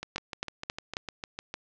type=two click trains; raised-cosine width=0.2 ms; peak=-18 / -13 dBFS; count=11 / 4; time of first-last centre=0.03-1.541 / 0.16-0.969 s; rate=6.62 / 3.71 Hz; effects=low-pass 6000 Hz 12 dB/octave